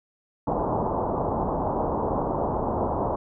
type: low-pass noise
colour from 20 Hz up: white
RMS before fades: -26 dBFS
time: 0.47-3.16 s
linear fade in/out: 5 ms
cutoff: 1000 Hz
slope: 48 dB/octave
effects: none